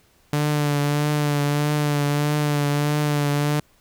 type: tone with vibrato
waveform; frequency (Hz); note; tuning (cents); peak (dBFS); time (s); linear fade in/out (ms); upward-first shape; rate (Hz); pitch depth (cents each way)
sawtooth; 146.83; D3; 0; -15; 0.33-3.6; 2; triangle; 1.6; 35
effects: pink hiss -59 dBFS RMS until 3.8 s